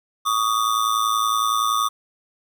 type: ring-modulated tone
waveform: square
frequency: 1185 Hz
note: D6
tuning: 15 cents sharp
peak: -16 dBFS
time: 0.25-1.89 s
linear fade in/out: 20 ms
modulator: 55.3 Hz
effects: 9-bit